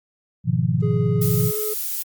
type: chord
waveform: sine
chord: F half-diminished seventh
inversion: first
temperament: equal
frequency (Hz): 103.83 / 123.47 / 155.56 / 174.61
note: Ab2 / Cb3 / Eb3 / F3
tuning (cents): 0 / 0 / 0 / 0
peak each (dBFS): -25 / -21 / -23 / -23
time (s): 0.44-1.52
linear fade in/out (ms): 50
type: tone with pitch glide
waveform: triangle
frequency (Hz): 416.3 to 426.3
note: G#4 to G#4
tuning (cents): +4 to +45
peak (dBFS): -23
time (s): 0.82-1.74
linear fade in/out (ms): 10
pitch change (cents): +41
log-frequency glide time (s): 1.17-1.61
type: noise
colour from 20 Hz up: violet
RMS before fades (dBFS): -26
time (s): 1.21-2.03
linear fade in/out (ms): 10
effects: Opus 48 kbps